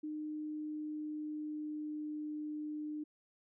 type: tone with pitch glide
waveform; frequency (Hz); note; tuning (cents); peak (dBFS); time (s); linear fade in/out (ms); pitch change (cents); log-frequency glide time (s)
sine; 305 to 302; D#4 to D4; -34 to +48; -38; 0.03-3.04; 10; -18; 0.25-2.31
effects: none